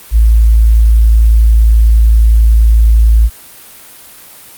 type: tone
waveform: sine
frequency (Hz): 55.5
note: A1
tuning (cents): +16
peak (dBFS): -3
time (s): 0.11-3.3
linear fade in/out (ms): 50
effects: white hiss -35 dBFS RMS until 4.57 s + Opus 32 kbps